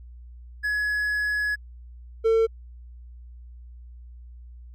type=tone pair in turn; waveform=triangle; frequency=1688 / 449.9 Hz; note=G#6 / A4; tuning=+28 / +39 cents; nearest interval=octave + major seventh; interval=2289 cents; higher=first; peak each=-21 / -15 dBFS; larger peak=second; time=0.63-1.56 / 2.24-2.47 s; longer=first; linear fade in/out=20 ms; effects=added 60 Hz sine -41 dBFS peak until 4.74 s